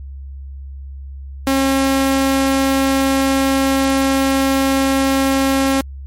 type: tone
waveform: sawtooth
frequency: 270 Hz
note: C#4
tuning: 45 cents flat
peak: -9 dBFS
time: 1.47-5.81 s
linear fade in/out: 2 ms
effects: added 68 Hz sine -28 dBFS peak until 6.06 s + MP3 64 kbps